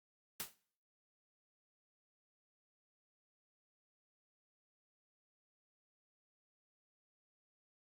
white noise with exponential decay, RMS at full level -38 dBFS, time 0.4-0.56 s, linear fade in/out 0 ms, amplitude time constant 33 ms, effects noise-tail reverb RT60 0.6 s tail -23 dB re dry + Opus 48 kbps

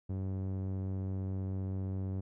sawtooth tone with low-pass filter, 95.3 Hz, G2, 48 cents flat, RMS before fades -36 dBFS, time 0.09-2.21 s, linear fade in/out 10 ms, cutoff 410 Hz, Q 0.53, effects none

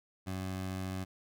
20% pulse tone, 94 Hz, F#2, 28 cents sharp, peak -31 dBFS, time 0.26-1.05 s, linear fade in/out 20 ms, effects none

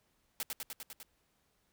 white noise with echo, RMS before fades -37 dBFS, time 0.4-0.43 s, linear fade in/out 0 ms, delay 100 ms, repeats 6, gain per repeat -2 dB, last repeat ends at 1.03 s, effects pink hiss -75 dBFS RMS until 1.72 s

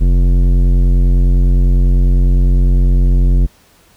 sine tone with tanh clipping, 44.95 Hz, F#1, 49 cents flat, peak -9 dBFS, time 0-3.47 s, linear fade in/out 20 ms, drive 14 dB, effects pink hiss -49 dBFS RMS until 3.96 s

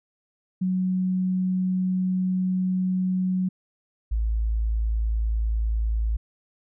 sine tone pair in turn, 185 / 55 Hz, F#3 / A1, 0 / 0 cents, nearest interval octave + major sixth, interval 2100 cents, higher first, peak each -21 dBFS, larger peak neither, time 0.61-3.49 / 4.11-6.17 s, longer first, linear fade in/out 10 ms, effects none

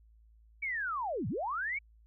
sine linear two-way sweep, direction down then up, 2300 to 87.31 to 2300 Hz, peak -32 dBFS, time 0.62-1.79 s, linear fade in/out 10 ms, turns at 1.28 s, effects added 55 Hz sine -58 dBFS peak until 2.06 s

